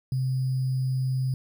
sine tone with sample-and-hold, 130.4 Hz, C3, 5 cents flat, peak -23 dBFS, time 0.12-1.34 s, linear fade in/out 2 ms, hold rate 4900 Hz, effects none

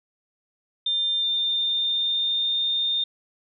sine tone with pitch glide, 3600 to 3633 Hz, A7 to A#7, +39 to -45 cents, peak -21 dBFS, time 0.86-3.04 s, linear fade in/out 5 ms, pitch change +16 cents, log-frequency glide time 1.14-2.59 s, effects none

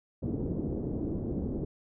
white low-pass noise, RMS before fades -33 dBFS, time 0.22-1.65 s, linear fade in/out 10 ms, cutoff 380 Hz, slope 24 dB/octave, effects none

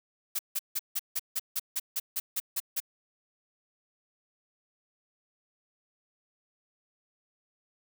blue noise bursts, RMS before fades -30 dBFS, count 13, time 0.35-2.803 s, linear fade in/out 10 ms, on 41 ms, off 160 ms, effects none

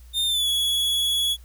45% pulse tone with pitch glide, 3634 to 3371 Hz, A#7 to G#7, -45 to +25 cents, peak -20 dBFS, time 0.13-1.37 s, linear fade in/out 50 ms, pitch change -130 cents, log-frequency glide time 0.26-0.48 s, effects added 60 Hz sine -43 dBFS peak until 1.44 s + white hiss -58 dBFS RMS until 1.44 s

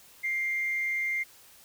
sine tone with frequency modulation, 2100 Hz, C7, 6 cents sharp, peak -26 dBFS, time 0.23-1.24 s, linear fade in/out 20 ms, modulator 155 Hz, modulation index 0.22, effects tanh soft clip ceiling -22 dBFS + white hiss -55 dBFS RMS until 1.64 s

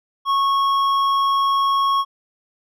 sine tone with hard clipping, 1100 Hz, C#6, 14 cents flat, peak -17 dBFS, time 0.25-2.05 s, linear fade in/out 50 ms, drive 7 dB, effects none

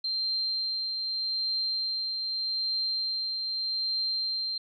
sine tone with tremolo, 4156 Hz, C8, 12 cents flat, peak -26 dBFS, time 0.04-4.58 s, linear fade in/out 5 ms, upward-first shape triangle, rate 0.82 Hz, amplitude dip 35%, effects none

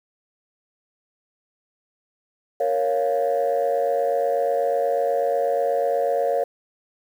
sine chord, Bb minor, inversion none, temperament equal, 466.2 / 554.4 / 698.5 Hz, Bb4 / Db5 / F5, 0 / 0 / 0 cents, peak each -23 / -21 / -23 dBFS, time 2.6-6.44 s, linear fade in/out 5 ms, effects tanh soft clip ceiling -13 dBFS + 8-bit

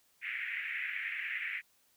pink band-pass noise, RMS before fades -38 dBFS, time 0.21-1.62 s, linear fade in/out 50 ms, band 1800 to 2400 Hz, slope 48 dB/octave, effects white hiss -70 dBFS RMS until 1.96 s

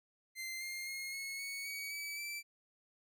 sawtooth tone with pitch steps, 2081 / 2115 / 2149 / 2184 / 2220 / 2256 / 2293 / 2330 Hz, C7 / C7 / C7 / C#7 / C#7 / C#7 / D7 / D7, -10 / +18 / +46 / -26 / +2 / +30 / -42 / -14 cents, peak -37 dBFS, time 0.35-2.43 s, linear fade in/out 50 ms, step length 260 ms, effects none

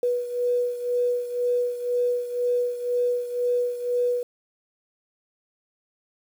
sine beating tone pair, 488.2 / 490.2 Hz, B4 / B4, -20 / -13 cents, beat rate 2 Hz, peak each -23 / -28 dBFS, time 0.03-4.23 s, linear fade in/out 2 ms, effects 8-bit

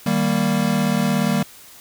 square chord, Eb major, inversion none, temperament equal, 155.56 / 196 / 233.1 Hz, Eb3 / G3 / Bb3, 0 / 0 / 0 cents, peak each -24 / -21 / -22 dBFS, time 0.06-1.43 s, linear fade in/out 5 ms, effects white hiss -44 dBFS RMS until 1.8 s

